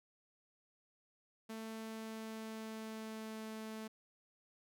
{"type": "tone with pitch glide", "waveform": "sawtooth", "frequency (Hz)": [222.1, 219.2], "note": ["A3", "A3"], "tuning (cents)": [16, -6], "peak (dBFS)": -40, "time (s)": [1.49, 3.88], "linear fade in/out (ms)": 10, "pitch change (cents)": -22, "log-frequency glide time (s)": [1.71, 3.44], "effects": []}